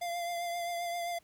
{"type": "tone with vibrato", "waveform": "square", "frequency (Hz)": 692, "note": "F5", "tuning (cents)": -16, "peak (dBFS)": -34, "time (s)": [0.01, 1.19], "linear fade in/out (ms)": 10, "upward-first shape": "triangle", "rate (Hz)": 7.6, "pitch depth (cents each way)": 30, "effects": ["pink hiss -67 dBFS RMS until 1.23 s"]}